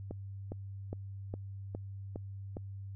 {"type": "click train", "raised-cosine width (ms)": 2, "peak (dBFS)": -26, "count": 7, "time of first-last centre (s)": [0.11, 2.569], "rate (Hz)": 2.44, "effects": ["added 98 Hz sine -41 dBFS peak until 2.95 s"]}